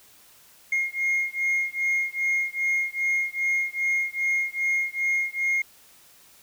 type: beating tone pair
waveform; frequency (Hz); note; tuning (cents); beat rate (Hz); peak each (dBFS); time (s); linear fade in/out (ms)
sine; 2139 / 2141.5; C7 / C7; +38 / +40; 2.5; -24; 0.72-5.62; 5
effects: tanh soft clip ceiling -19 dBFS + white hiss -54 dBFS RMS until 6.42 s